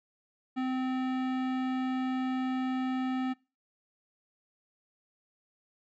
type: tone with hard clipping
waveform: sine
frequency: 258.3 Hz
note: C4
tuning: 22 cents flat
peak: -31 dBFS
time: 0.56-3.34 s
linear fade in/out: 20 ms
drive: 17 dB
effects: noise-tail reverb RT60 0.3 s tail -22 dB re dry + resampled to 16000 Hz